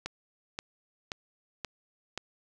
click train, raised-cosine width 0.2 ms, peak -17 dBFS, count 5, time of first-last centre 0.06-2.176 s, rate 1.89 Hz, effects none

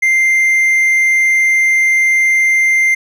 triangle tone, 2093 Hz, C7, in tune, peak -7 dBFS, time 0.02-2.95 s, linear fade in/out 10 ms, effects none

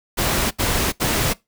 pink noise bursts, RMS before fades -20 dBFS, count 3, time 0.17-1.338 s, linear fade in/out 20 ms, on 340 ms, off 74 ms, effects noise-tail reverb RT60 0.2 s tail -22 dB re dry

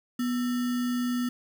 sine tone with sample-and-hold, 245.2 Hz, B3, 12 cents flat, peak -25 dBFS, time 0.19-1.29 s, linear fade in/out 5 ms, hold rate 1575 Hz, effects none

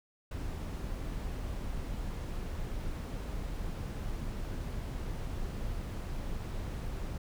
brown noise, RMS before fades -37 dBFS, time 0.31-7.18 s, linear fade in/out 5 ms, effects none

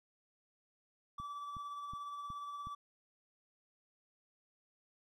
triangle tone with tremolo, 1156 Hz, D6, 28 cents flat, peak -39 dBFS, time 1.18-2.75 s, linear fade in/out 5 ms, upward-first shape sine, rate 17 Hz, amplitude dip 30%
click train, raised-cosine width 5 ms, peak -38 dBFS, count 5, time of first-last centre 1.2-2.671 s, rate 2.72 Hz
effects none

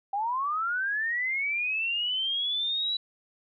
sine linear sweep, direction up, 774 to 3951 Hz, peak -26 dBFS, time 0.13-2.97 s, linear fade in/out 5 ms, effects none

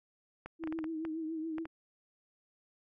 clicks, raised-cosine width 0.5 ms, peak -28 dBFS, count 9, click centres 0.46 / 0.638 / 0.674 / 0.725 / 0.789 / 0.842 / 1.051 / 1.583 / 1.655 s
sine tone with vibrato, 320 Hz, D#4, 49 cents sharp, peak -35 dBFS, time 0.59-1.67 s, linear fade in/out 50 ms, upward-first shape triangle, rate 7.1 Hz, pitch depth 61 cents each way
effects none

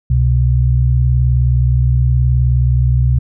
sine tone pair together, 66.59 / 125.7 Hz, C2 / B2, +31 / +31 cents, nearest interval major seventh, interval 1100 cents, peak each -12 dBFS, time 0.1-3.19 s, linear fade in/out 5 ms, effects none

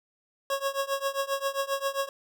25% pulse tone with tremolo, 550 Hz, C#5, 14 cents flat, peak -20 dBFS, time 0.5-2.09 s, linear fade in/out 2 ms, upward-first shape triangle, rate 7.5 Hz, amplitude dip 95%, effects none

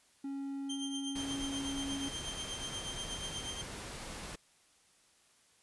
triangle tone, 275.7 Hz, C#4, 9 cents flat, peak -35 dBFS, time 0.24-2.09 s, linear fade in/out 5 ms
sawtooth tone with tremolo, 3156 Hz, G7, 11 cents sharp, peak -34 dBFS, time 0.69-3.62 s, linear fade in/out 10 ms, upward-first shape triangle, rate 8.3 Hz, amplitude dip 75%
pink noise, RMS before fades -44 dBFS, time 1.15-4.36 s, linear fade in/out 10 ms
effects white hiss -67 dBFS RMS until 5.62 s + resampled to 24000 Hz

